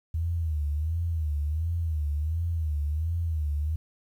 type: tone with vibrato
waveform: sine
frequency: 78.8 Hz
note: D#2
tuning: 23 cents sharp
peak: -25 dBFS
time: 0.14-3.76 s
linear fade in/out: 5 ms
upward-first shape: sine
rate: 1.4 Hz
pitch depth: 130 cents each way
effects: 10-bit